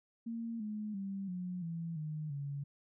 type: tone with pitch steps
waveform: sine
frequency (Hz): 230 / 212.1 / 195.65 / 180.45 / 166.44 / 153.51 / 141.58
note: A#3 / G#3 / G3 / F#3 / E3 / D#3 / C#3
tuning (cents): -23 / +37 / -3 / -43 / +17 / -23 / +37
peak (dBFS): -37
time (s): 0.26-2.64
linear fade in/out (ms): 10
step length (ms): 340
effects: none